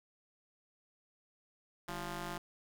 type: ring-modulated tone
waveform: 10% pulse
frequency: 178.7 Hz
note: F3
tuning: 40 cents sharp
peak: -28 dBFS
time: 1.88-2.38 s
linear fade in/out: 5 ms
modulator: 511 Hz
effects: none